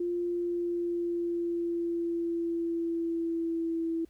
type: tone with pitch glide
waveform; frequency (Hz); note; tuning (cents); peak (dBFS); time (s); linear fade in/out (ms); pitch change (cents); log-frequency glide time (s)
sine; 349.2 to 329.6; F4 to E4; 0 to 0; -28; 0-4.05; 5; -100; 0.21-3.9
effects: added 60 Hz sine -61 dBFS peak until 4.09 s + pink hiss -69 dBFS RMS until 4.09 s